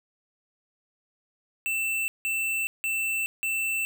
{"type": "tone bursts", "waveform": "square", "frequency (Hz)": 2670, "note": "E7", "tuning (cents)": 22, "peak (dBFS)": -26, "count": 4, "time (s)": [1.66, 3.85], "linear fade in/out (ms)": 0, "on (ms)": 420, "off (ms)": 170, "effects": []}